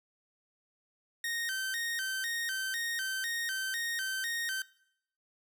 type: tone with vibrato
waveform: sawtooth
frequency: 1695 Hz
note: G#6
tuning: 35 cents sharp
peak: -29 dBFS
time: 1.24-4.62 s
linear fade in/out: 2 ms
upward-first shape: square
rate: 2 Hz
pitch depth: 160 cents each way
effects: noise-tail reverb RT60 0.7 s tail -20 dB re dry